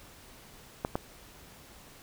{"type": "clicks", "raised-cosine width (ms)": 1, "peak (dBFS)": -15, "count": 2, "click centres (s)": [0.849, 0.955], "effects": ["pink hiss -53 dBFS RMS until 2.02 s"]}